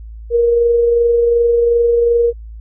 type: tone with amplitude modulation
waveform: sine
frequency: 471.4 Hz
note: A#4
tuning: 19 cents sharp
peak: -8 dBFS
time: 0.3-2.33 s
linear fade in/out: 50 ms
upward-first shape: sine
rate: 22.7 Hz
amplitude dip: 30%
effects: added 55 Hz sine -29 dBFS peak until 2.6 s